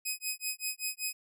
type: tone with tremolo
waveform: 10% pulse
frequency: 2519 Hz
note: D#7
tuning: 21 cents sharp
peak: -22 dBFS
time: 0.05-1.13 s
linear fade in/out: 10 ms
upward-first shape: sine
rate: 5.2 Hz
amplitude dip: 100%
effects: none